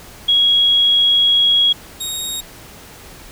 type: tone pair in turn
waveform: sine / 20% pulse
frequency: 3314 / 3755 Hz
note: G#7 / A#7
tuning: -4 / +12 cents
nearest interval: major second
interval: 216 cents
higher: second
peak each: -10 / -16 dBFS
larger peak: first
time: 0.28-1.73 / 2-2.41 s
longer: first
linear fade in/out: 10 ms
effects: pink hiss -39 dBFS RMS until 3.31 s